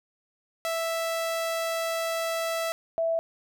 sawtooth / sine tone pair in turn, 659.3 / 659.3 Hz, E5 / E5, 0 / 0 cents, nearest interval unison, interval 0 cents, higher neither, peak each -23 dBFS, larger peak neither, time 0.65-2.72 / 2.98-3.19 s, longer first, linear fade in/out 0 ms, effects none

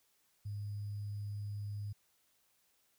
sine tone with sample-and-hold, 102.7 Hz, G#2, 19 cents flat, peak -38 dBFS, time 0.45-1.93 s, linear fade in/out 10 ms, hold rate 4900 Hz, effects white hiss -74 dBFS RMS until 2.98 s

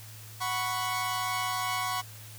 sawtooth chord, F# suspended fourth, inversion none, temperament equal, 740 / 987.8 / 1108.7 Hz, F#5 / B5 / C#6, 0 / 0 / 0 cents, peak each -31 / -31 / -28 dBFS, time 0.4-2.02 s, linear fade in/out 20 ms, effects added 108 Hz sine -46 dBFS peak until 2.38 s + white hiss -49 dBFS RMS until 2.38 s

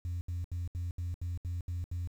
sine tone bursts, 87.31 Hz, F2, in tune, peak -31 dBFS, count 9, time 0.05-2.074 s, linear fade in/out 0 ms, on 160 ms, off 73 ms, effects tanh soft clip ceiling -31 dBFS + 10-bit

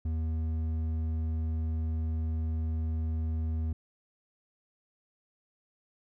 sine tone with hard clipping, 80 Hz, D#2, 49 cents sharp, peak -30 dBFS, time 0.05-3.73 s, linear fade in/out 5 ms, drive 6 dB, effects none

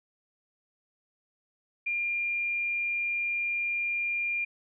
sine tone, 2400 Hz, D7, 37 cents sharp, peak -27 dBFS, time 1.86-4.45 s, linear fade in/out 10 ms, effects none

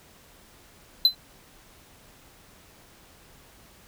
triangle tone with exponential decay, 4045 Hz, B7, 41 cents sharp, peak -9 dBFS, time 1.05-1.15 s, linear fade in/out 2 ms, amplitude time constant 21 ms, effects pink hiss -54 dBFS RMS until 3.87 s

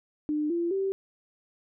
sine tone with pitch steps, 300.8 / 341.6 / 387.8 Hz, D4 / F4 / G4, +42 / -38 / -19 cents, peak -25 dBFS, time 0.29-0.92 s, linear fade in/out 0 ms, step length 210 ms, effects none

